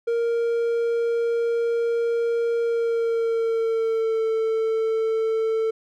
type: tone with pitch glide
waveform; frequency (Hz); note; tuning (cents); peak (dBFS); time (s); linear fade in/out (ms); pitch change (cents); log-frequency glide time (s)
triangle; 466.2 to 445.1; A#4 to A4; 0 to +20; -18; 0.07-5.71; 10; -80; 2.61-4.26
effects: none